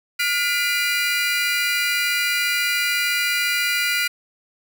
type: tone cluster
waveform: 30% pulse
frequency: 1425 / 2013 / 2393 Hz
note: F6 / B6 / D7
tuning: +34 / +33 / +32 cents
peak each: -21 dBFS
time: 0.19-4.08 s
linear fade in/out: 10 ms
effects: none